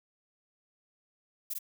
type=noise with echo; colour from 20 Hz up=violet; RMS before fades=-34 dBFS; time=1.5-1.54 s; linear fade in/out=10 ms; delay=49 ms; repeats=1; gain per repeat=-2 dB; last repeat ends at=1.589 s; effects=none